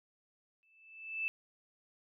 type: tone with exponential growth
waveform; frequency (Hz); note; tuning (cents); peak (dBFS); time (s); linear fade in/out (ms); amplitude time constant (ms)
sine; 2636; E7; -1; -30; 0.63-1.28; 0; 140
effects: none